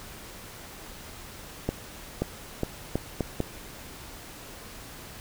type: accelerating click train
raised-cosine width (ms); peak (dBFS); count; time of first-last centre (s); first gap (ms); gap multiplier
2; -12; 6; 1.69-3.404; 530; 0.78
effects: pink hiss -44 dBFS RMS until 5.2 s